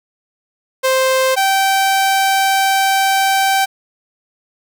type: tone pair in turn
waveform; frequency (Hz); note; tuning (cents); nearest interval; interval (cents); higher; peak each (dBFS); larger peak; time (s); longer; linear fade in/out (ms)
sawtooth; 523.3 / 776.4; C5 / G5; 0 / -17; perfect fifth; 683; second; -8; neither; 0.83-1.36 / 1.36-3.66; second; 20
effects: none